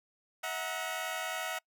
15% pulse tone cluster, 645 / 736 / 936 Hz, E5 / F#5 / A#5, -38 / -9 / +7 cents, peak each -32 / -31 / -37 dBFS, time 0.43-1.59 s, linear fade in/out 10 ms, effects noise-tail reverb RT60 0.1 s tail -25 dB re dry

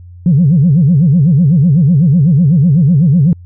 sine tone with vibrato, 156 Hz, D#3, 5 cents sharp, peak -4 dBFS, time 0.26-3.33 s, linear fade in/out 2 ms, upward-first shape sine, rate 8 Hz, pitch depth 290 cents each way, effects tanh soft clip ceiling -1 dBFS + added 88 Hz sine -31 dBFS peak until 3.45 s

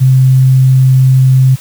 sine tone, 130.81 Hz, C3, in tune, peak -3 dBFS, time 0-1.56 s, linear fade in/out 20 ms, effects white hiss -34 dBFS RMS until 1.6 s + high-pass 60 Hz 12 dB/octave

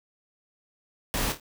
pink noise with echo, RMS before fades -28 dBFS, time 1.14-1.32 s, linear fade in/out 0 ms, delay 26 ms, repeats 3, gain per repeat -8 dB, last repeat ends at 1.398 s, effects none

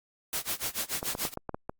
white noise with tremolo, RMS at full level -30 dBFS, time 0.33-1.34 s, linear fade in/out 0 ms, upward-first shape sine, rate 6.9 Hz, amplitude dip 95%
clicks, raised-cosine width 1 ms, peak -19 dBFS, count 7, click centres 1.029 / 1.151 / 1.252 / 1.374 / 1.493 / 1.545 / 1.695 s
effects Opus 48 kbps

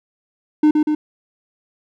triangle tone with echo, 303.6 Hz, D#4, 42 cents flat, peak -7 dBFS, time 0.63-0.71 s, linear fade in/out 5 ms, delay 120 ms, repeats 2, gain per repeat -3 dB, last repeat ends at 0.95 s, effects none

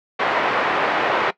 pink band-pass noise, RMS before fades -20 dBFS, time 0.19-1.31 s, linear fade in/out 10 ms, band 510 to 2000 Hz, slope 12 dB/octave, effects noise-tail reverb RT60 0.1 s tail -17 dB re dry + low-pass 4000 Hz 12 dB/octave

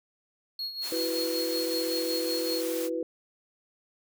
triangle tone with tremolo, 4309 Hz, C#8, 50 cents flat, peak -29 dBFS, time 0.59-2.61 s, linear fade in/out 2 ms, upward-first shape sine, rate 5.3 Hz, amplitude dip 65%
white high-pass noise, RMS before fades -38 dBFS, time 0.81-2.9 s, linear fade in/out 50 ms, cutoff 250 Hz, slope 96 dB/octave
sine chord, E suspended second, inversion none, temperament just, 329.6 / 370.8 / 494.4 Hz, E4 / F#4 / B4, 0 / +4 / +2 cents, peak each -32 / -36 / -31 dBFS, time 0.92-3.03 s, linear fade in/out 2 ms
effects none

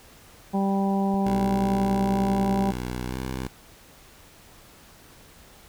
harmonic tone, 196 Hz, G3, in tune, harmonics 1 / 2 / 3 / 4 / 5, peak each -22 / -31 / -34 / -29 / -36 dBFS, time 0.53-2.72 s, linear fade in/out 20 ms
click, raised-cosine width 5 ms, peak -27 dBFS, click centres 1.142 s
10% pulse tone with pitch glide, 61.9 to 64.45 Hz, B1 to C2, +5 to -26 cents, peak -21 dBFS, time 1.25-3.48 s, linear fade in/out 10 ms, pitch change +69 cents, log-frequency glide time 3.08-3.14 s
effects pink hiss -51 dBFS RMS until 5.68 s

